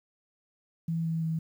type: tone with pitch steps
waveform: sine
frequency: 164.81 / 163.11 / 161.42 Hz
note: E3 / E3 / E3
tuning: 0 / -18 / -36 cents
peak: -27 dBFS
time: 0.88-1.39 s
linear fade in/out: 5 ms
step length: 170 ms
effects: 10-bit